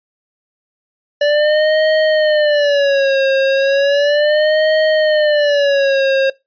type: tone with vibrato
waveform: square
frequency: 580 Hz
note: D5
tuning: 22 cents flat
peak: -11 dBFS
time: 1.21-6.3 s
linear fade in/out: 5 ms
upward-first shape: sine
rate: 0.35 Hz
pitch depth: 130 cents each way
effects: noise-tail reverb RT60 0.2 s tail -22 dB re dry + resampled to 11025 Hz